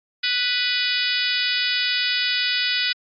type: harmonic tone with a mistuned harmonic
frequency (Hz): 493.9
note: B4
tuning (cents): 0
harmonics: 3 / 4 / 5 / 6 / 7 / 8 / 9 / 10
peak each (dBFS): -28 / -28 / -28 / -28 / -28 / -28 / -28 / -28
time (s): 0.23-2.93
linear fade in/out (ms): 10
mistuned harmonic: 8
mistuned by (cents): -30
effects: AAC 48 kbps